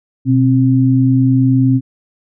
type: tone pair together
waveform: sine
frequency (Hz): 125.05 / 264.6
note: B2 / C4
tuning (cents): +22 / +20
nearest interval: octave + minor second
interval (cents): 1298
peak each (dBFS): -11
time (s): 0.25-1.81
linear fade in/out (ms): 50
effects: none